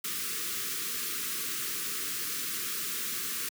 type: band-stop noise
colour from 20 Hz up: white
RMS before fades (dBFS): -34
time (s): 0.04-3.49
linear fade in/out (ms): 5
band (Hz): 480 to 1100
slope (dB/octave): 96
effects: high-pass 150 Hz 12 dB/octave